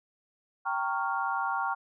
sine chord, G half-diminished seventh, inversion none, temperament equal with one note detuned, 784 / 922.7 / 1108.7 / 1396.9 Hz, G5 / Bb5 / Db6 / F6, 0 / -18 / 0 / 0 cents, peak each -33 dBFS, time 0.65-1.75 s, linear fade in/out 20 ms, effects none

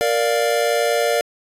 square chord, Bb major, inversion none, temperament equal, 466.2 / 587.3 / 698.5 Hz, Bb4 / D5 / F5, 0 / 0 / 0 cents, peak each -21 / -21 / -23 dBFS, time 0.01-1.21 s, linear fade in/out 0 ms, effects resampled to 32000 Hz

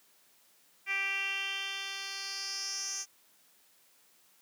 10% pulse tone with band-pass filter sweep, 392 Hz, G4, in tune, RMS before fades -36 dBFS, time 0.86-3.06 s, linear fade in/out 50 ms, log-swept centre 2300 to 6400 Hz, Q 4.8, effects white hiss -65 dBFS RMS until 4.41 s + high-pass 150 Hz 12 dB/octave

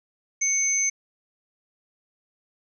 sine tone pair together, 2217 / 6202 Hz, C#7 / G8, 0 / -19 cents, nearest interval octave + tritone, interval 1781 cents, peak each -28 / -21 dBFS, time 0.41-0.9 s, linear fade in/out 10 ms, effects none

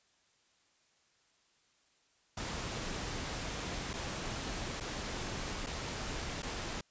pink noise with dropouts, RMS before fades -39 dBFS, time 2.37-6.81 s, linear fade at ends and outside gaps 5 ms, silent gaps 3.933-3.937 / 4.801-4.807 / 5.664-5.668 / 6.422-6.429 s, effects white hiss -71 dBFS RMS until 6.9 s + resampled to 16000 Hz

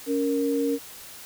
sine tone pair together, 280.1 / 466 Hz, C#4 / A#4, +18 / -1 cents, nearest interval major sixth, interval 881 cents, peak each -24 / -25 dBFS, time 0.06-0.79 s, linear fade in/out 50 ms, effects white hiss -43 dBFS RMS until 1.25 s

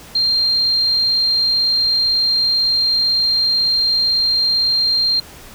sine tone, 4186 Hz, C8, in tune, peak -13 dBFS, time 0.15-5.2 s, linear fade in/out 5 ms, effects pink hiss -39 dBFS RMS until 5.54 s

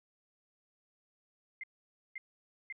sine tone bursts, 2093 Hz, C7, in tune, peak -39 dBFS, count 3, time 1.61-2.725 s, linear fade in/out 2 ms, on 25 ms, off 520 ms, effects none

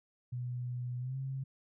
sine tone with pitch glide, 123.47 to 133.87 Hz, B2 to C3, 0 to +40 cents, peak -35 dBFS, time 0.32-1.44 s, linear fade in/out 10 ms, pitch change +140 cents, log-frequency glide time 0.99-1.17 s, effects none

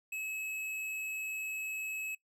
sine tone with hard clipping, 2578 Hz, E7, 39 cents flat, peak -38 dBFS, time 0.12-2.15 s, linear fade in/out 5 ms, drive 12 dB, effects noise-tail reverb RT60 0.1 s tail -20 dB re dry

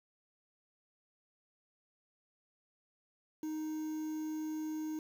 triangle tone with quantisation, 311.1 Hz, D#4, in tune, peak -34 dBFS, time 3.43-4.99 s, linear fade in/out 2 ms, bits 9, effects none

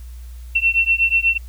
sine beating tone pair, 2702 / 2710.2 Hz, E7 / E7, +42 / +47 cents, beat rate 8.2 Hz, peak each -17 dBFS, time 0.55-1.38 s, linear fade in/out 10 ms, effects added 60 Hz sine -32 dBFS peak until 1.48 s + white hiss -52 dBFS RMS until 1.48 s

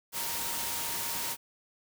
sine tone in noise, 932.3 Hz, A#5, in tune, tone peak -43 dBFS, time 0.12-1.37 s, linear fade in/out 50 ms, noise white, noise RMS -34 dBFS, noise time 0.12-1.37 s, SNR -12 dB, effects none

